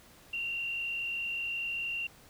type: tone with frequency modulation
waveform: sine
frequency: 2759 Hz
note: F7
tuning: 22 cents flat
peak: -32 dBFS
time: 0.33-2.07 s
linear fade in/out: 5 ms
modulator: 44.8 Hz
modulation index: 1
effects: pink hiss -57 dBFS RMS until 2.29 s